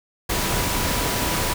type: tone in noise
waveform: sine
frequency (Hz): 977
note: B5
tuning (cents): -19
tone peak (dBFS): -32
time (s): 0.29-1.54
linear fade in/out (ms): 10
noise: pink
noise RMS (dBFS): -23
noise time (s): 0.29-1.54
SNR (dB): -12
effects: none